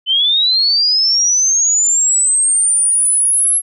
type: linear sweep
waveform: sine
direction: up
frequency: 3017 to 11175 Hz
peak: -10 dBFS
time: 0.06-3.62 s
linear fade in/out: 50 ms
effects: none